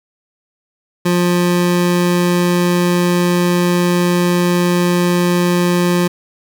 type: tone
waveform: 25% pulse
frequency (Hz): 176.3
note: F3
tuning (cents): +17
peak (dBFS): -8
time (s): 1.05-6.08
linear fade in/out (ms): 10
effects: 8-bit